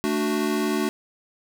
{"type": "chord", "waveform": "square", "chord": "D major", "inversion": "second", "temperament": "equal", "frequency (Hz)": [220, 293.7, 370], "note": ["A3", "D4", "F#4"], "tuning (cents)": [0, 0, 0], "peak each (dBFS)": -27, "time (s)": [0.04, 0.89], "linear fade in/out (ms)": 0, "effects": []}